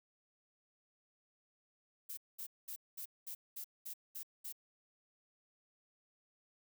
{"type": "noise bursts", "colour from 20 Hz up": "violet", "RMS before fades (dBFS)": -45, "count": 9, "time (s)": [2.09, 4.526], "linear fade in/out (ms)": 10, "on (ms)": 84, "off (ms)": 210, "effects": []}